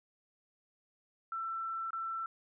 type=tone with dropouts; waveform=sine; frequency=1338 Hz; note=E6; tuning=25 cents sharp; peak=-35 dBFS; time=1.32-2.26 s; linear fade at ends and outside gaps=2 ms; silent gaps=1.906-1.931 s; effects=none